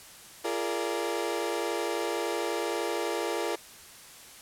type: chord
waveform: 30% pulse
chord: Bb dominant seventh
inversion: second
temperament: equal with one note detuned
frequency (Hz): 342.6 / 415.3 / 466.2 / 587.3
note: F4 / Ab4 / Bb4 / D5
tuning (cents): -33 / 0 / 0 / 0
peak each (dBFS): -31 / -32 / -31 / -34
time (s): 0.44-3.56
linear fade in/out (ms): 10
effects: white hiss -49 dBFS RMS until 4.41 s + low-pass 12000 Hz 12 dB/octave